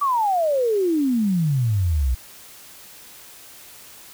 sine exponential sweep, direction down, 1174.7 to 59 Hz, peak -17 dBFS, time 0.01-2.15 s, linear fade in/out 10 ms, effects white hiss -44 dBFS RMS until 4.13 s

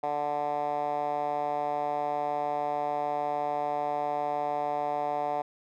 10% pulse tone with band-pass filter, 146.83 Hz, D3, in tune, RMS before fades -30 dBFS, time 0.03-5.42 s, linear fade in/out 5 ms, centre 750 Hz, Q 3.4, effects none

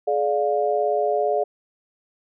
sine chord, D diminished, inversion second, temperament just, 422.9 / 587.3 / 704.8 Hz, Ab4 / D5 / F5, +31 / 0 / +16 cents, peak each -23 dBFS, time 0.07-1.44 s, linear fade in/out 10 ms, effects none

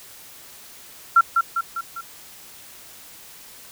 sine tone with echo, 1364 Hz, F6, 41 cents flat, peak -9 dBFS, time 1.16-1.21 s, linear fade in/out 5 ms, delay 200 ms, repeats 4, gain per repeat -5 dB, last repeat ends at 2.01 s, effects white hiss -44 dBFS RMS until 3.71 s

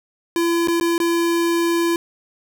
square tone with dropouts, 338.6 Hz, E4, 46 cents sharp, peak -17 dBFS, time 0.36-1.96 s, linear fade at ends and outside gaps 1 ms, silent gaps 0.674-0.683 / 0.8-0.81 / 0.98-1.001 s, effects none

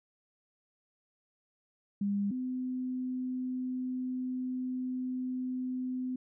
sine tone pair in turn, 201.5 / 254.6 Hz, G3 / C4, +48 / -47 cents, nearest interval major third, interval 405 cents, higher second, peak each -28 / -32 dBFS, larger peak first, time 2.01-2.31 / 2.31-6.16 s, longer second, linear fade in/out 5 ms, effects none

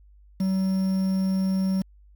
triangle tone with quantisation, 190 Hz, F#3, 46 cents sharp, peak -19 dBFS, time 0.4-1.82 s, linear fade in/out 5 ms, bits 7, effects added 50 Hz sine -50 dBFS peak until 2.15 s

